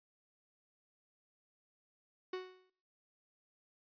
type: tone with exponential decay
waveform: 45% pulse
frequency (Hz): 370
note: F#4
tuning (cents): 0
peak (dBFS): -36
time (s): 2.33-2.7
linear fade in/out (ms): 5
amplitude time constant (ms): 80
effects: noise-tail reverb RT60 0.7 s tail -26 dB re dry + resampled to 11025 Hz